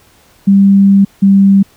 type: tone pair in turn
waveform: sine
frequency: 197.2 / 196.36 Hz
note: G3 / G3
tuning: +11 / +3 cents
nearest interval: unison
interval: 8 cents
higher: first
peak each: -3 dBFS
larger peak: neither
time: 0.47-1.05 / 1.22-1.63 s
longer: first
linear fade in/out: 10 ms
effects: pink hiss -47 dBFS RMS until 1.76 s